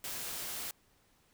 white noise, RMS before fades -40 dBFS, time 0.04-0.71 s, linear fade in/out 2 ms, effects pink hiss -69 dBFS RMS until 1.33 s

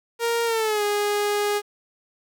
sawtooth tone with pitch glide, 466.2 to 412.9 Hz, A#4 to G#4, 0 to -10 cents, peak -17 dBFS, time 0.19-1.62 s, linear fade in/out 50 ms, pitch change -210 cents, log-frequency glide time 0.45-0.83 s, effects 9-bit

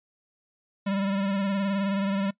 square tone with vibrato, 196.8 Hz, G3, 7 cents sharp, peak -25 dBFS, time 0.86-2.31 s, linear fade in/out 10 ms, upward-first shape sine, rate 19 Hz, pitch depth 44 cents each way, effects noise-tail reverb RT60 0.1 s tail -22 dB re dry + resampled to 8000 Hz

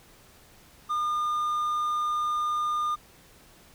triangle tone, 1212 Hz, D#6, 46 cents flat, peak -23 dBFS, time 0.89-2.96 s, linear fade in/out 20 ms, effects pink hiss -55 dBFS RMS until 3.74 s

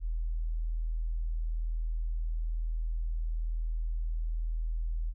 sine tone, 40.54 Hz, E1, 28 cents flat, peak -29 dBFS, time 0-5.14 s, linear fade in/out 50 ms, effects none

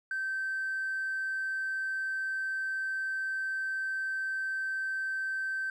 sine tone with hard clipping, 1551 Hz, G6, 19 cents flat, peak -31 dBFS, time 0.11-5.7 s, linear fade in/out 2 ms, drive 1 dB, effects none

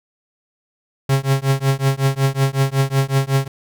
45% pulse tone with tremolo, 135.8 Hz, C#3, 35 cents flat, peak -11 dBFS, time 1.09-3.48 s, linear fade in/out 5 ms, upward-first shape triangle, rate 5.4 Hz, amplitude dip 100%, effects none

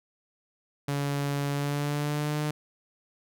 sawtooth tone with pitch glide, 142.1 to 150.38 Hz, C#3 to D3, +43 to +41 cents, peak -23 dBFS, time 0.88-2.51 s, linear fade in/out 5 ms, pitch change +98 cents, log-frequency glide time 1.5-2.4 s, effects none

